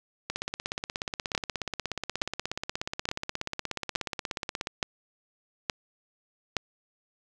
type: two click trains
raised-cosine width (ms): 0.2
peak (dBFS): -9 / -14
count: 7 / 74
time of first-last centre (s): 1.35-6.567 / 0.3-4.671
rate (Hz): 1.15 / 16.7
effects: none